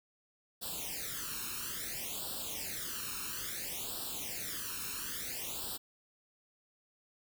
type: noise with flanger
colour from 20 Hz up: white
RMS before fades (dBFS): -40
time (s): 0.61-5.78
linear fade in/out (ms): 20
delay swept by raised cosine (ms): 0.23 to 0.75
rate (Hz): 0.59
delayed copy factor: +0.9
effects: none